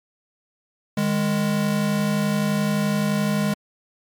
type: tone pair together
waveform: square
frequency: 154.25 / 205.9 Hz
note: D#3 / G#3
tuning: -15 / -15 cents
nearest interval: perfect fourth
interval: 500 cents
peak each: -26 / -21 dBFS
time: 0.97-3.54 s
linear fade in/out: 5 ms
effects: MP3 96 kbps